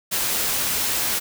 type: noise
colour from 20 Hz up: white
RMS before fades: -23 dBFS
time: 0.11-1.2 s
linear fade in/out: 20 ms
effects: none